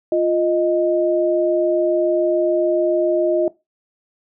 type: tone pair together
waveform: sine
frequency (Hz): 349.3 / 622.3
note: F4 / D#5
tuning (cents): 0 / 0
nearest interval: minor seventh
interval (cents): 1000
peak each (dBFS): -17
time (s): 0.12-3.48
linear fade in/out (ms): 2
effects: noise-tail reverb RT60 0.2 s tail -18 dB re dry